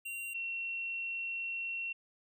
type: tone pair in turn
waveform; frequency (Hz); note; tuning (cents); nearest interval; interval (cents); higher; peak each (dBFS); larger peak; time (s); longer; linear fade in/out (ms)
square / sine; 2760 / 2724; F7 / F7; -21 / -44; unison; 23; first; -39 / -35; second; 0.05-0.34 / 0.34-1.93; second; 10
effects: none